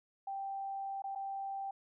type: tone with dropouts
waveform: sine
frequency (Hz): 784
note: G5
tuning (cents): 0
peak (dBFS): -37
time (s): 0.27-1.71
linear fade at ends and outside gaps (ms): 5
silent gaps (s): 1.021-1.04 / 1.151-1.157
effects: none